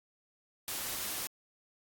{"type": "noise", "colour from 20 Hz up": "white", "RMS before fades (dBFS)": -37, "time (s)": [0.68, 1.27], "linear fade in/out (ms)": 0, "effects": ["AAC 64 kbps"]}